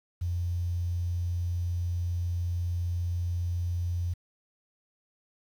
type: tone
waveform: sine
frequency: 87.31 Hz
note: F2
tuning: in tune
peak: -27 dBFS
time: 0.21-4.14 s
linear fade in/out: 10 ms
effects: 9-bit

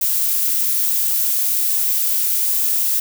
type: noise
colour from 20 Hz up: violet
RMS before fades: -18 dBFS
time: 0.01-3 s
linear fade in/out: 5 ms
effects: none

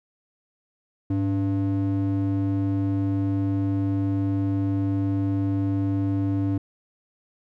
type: ring-modulated tone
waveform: triangle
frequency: 195.8 Hz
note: G3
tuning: 2 cents flat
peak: -16 dBFS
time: 1.1-6.58 s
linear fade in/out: 5 ms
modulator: 92.9 Hz
effects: none

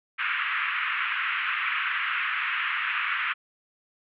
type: band-pass noise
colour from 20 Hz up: pink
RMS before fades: -28 dBFS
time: 0.18-3.34 s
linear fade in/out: 20 ms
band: 1200 to 2800 Hz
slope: 48 dB/octave
effects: none

